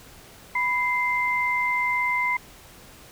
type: tone pair together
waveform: sine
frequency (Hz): 987.8 / 2083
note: B5 / C7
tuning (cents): 0 / -8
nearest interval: octave + minor second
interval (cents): 1292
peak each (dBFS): -25 / -23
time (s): 0.55-2.37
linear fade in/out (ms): 5
effects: pink hiss -48 dBFS RMS until 3.11 s